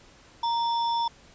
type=tone with sample-and-hold; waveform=sine; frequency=932.3 Hz; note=A#5; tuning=in tune; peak=-23 dBFS; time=0.43-1.08 s; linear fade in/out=5 ms; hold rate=4410 Hz; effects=pink hiss -54 dBFS RMS until 1.34 s + resampled to 16000 Hz